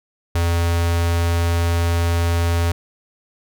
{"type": "tone with notch filter", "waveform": "square", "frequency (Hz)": 85, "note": "F2", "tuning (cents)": -46, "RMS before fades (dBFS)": -18, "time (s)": [0.35, 2.72], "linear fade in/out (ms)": 5, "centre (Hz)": 190, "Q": 0.82, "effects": []}